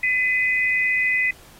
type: tone pair together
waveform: sine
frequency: 2016 / 2505 Hz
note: B6 / D#7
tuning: +35 / +11 cents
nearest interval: major third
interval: 376 cents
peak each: -19 / -23 dBFS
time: 0.03-1.31 s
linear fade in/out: 5 ms
effects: pink hiss -49 dBFS RMS until 1.59 s + AAC 48 kbps